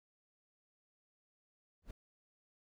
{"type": "noise with exponential growth", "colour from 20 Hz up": "brown", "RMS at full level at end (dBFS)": -41, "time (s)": [1.82, 1.91], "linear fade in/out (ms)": 5, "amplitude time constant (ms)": 19, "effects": []}